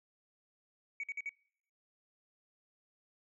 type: tone bursts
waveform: sine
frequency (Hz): 2252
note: C#7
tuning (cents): +27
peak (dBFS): -35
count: 4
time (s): 1-1.293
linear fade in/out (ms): 2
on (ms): 35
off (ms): 51
effects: noise-tail reverb RT60 0.7 s tail -26 dB re dry + tanh soft clip ceiling -32 dBFS